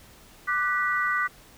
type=tone cluster; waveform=sine; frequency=1183 / 1489 / 1952 Hz; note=D6 / F#6 / B6; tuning=+12 / +11 / -21 cents; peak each=-27 dBFS; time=0.47-1.28 s; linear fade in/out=20 ms; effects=pink hiss -52 dBFS RMS until 1.57 s